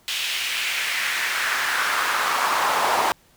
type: noise with high-pass filter sweep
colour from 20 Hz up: brown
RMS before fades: -23 dBFS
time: 0.08-3.12 s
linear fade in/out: 0 ms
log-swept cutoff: 3000 to 810 Hz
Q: 2.2
effects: pink hiss -57 dBFS RMS until 3.36 s